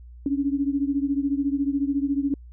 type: beating tone pair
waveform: sine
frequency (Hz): 275.9 / 289.9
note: C#4 / D4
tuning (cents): -8 / -22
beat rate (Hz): 14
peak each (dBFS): -23 / -26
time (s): 0.26-2.34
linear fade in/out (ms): 2
effects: added 60 Hz sine -41 dBFS peak until 2.52 s